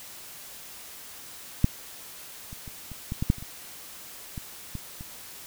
clicks, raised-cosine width 5 ms, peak -6 / -28 / -28 / -27 / -18 / -14 / -7 / -29 / -27 / -22 / -21 / -27 dBFS, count 12, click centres 1.644 / 2.529 / 2.678 / 2.917 / 3.121 / 3.225 / 3.301 / 3.383 / 3.425 / 4.378 / 4.753 / 5.009 s, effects white hiss -44 dBFS RMS until 5.46 s

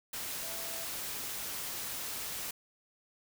sine tone in noise, 664 Hz, E5, 12 cents sharp, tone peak -49 dBFS, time 0.43-0.85 s, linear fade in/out 5 ms, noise white, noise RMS -39 dBFS, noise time 0.13-2.51 s, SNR -13 dB, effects none

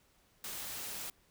white noise, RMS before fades -42 dBFS, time 0.44-1.1 s, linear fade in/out 2 ms, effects pink hiss -69 dBFS RMS until 1.3 s

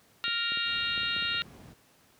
harmonic tone, 466.2 Hz, A#4, in tune, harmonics 3 / 4 / 5 / 6 / 7 / 8 / 9, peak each -34 / -38 / -42 / -32 / -42 / -34 / -39 dBFS, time 0.24-1.42 s, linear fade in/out 0 ms
clicks, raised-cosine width 2 ms, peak -32 dBFS, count 8, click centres 0.28 / 0.52 / 0.573 / 0.977 / 1.032 / 1.165 / 1.225 / 1.345 s
brown noise, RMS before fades -44 dBFS, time 0.65-1.74 s, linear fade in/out 20 ms
effects pink hiss -62 dBFS RMS until 2.19 s + high-pass 100 Hz 12 dB/octave

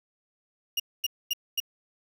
35% pulse tone bursts, 2840 Hz, F7, 28 cents sharp, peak -23 dBFS, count 4, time 0.77-1.602 s, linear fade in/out 5 ms, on 28 ms, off 240 ms, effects none

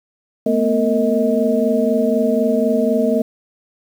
sine tone cluster, 222.3 / 246.3 / 456.2 / 632 Hz, A3 / B3 / A#4 / D#5, +18 / -5 / -37 / +27 cents, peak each -19 dBFS, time 0.46-3.22 s, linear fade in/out 5 ms, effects 7-bit

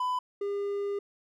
triangle tone pair in turn, 1001 / 403.3 Hz, B5 / G4, +23 / +49 cents, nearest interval octave + major third, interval 1574 cents, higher first, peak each -25 / -27 dBFS, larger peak first, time 0-0.19 / 0.41-0.99 s, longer second, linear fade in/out 5 ms, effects none

